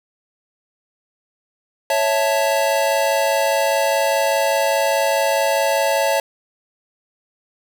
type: chord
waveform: square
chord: A major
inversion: first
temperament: equal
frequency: 554.4 / 659.3 / 880 Hz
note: C#5 / E5 / A5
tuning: 0 / 0 / 0 cents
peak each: -20 / -21 / -22 dBFS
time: 1.9-6.2 s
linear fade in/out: 2 ms
effects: none